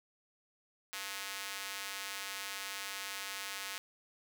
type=tone with high-pass filter; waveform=square; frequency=98.5 Hz; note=G2; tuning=9 cents sharp; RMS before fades=-42 dBFS; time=0.93-3.78 s; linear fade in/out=0 ms; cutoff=1800 Hz; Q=0.75; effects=none